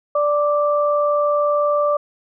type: tone pair together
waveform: sine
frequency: 587 / 1174 Hz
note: D5 / D6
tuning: -1 / -1 cents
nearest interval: octave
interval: 1200 cents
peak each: -16 / -20 dBFS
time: 0.15-1.97 s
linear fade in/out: 5 ms
effects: none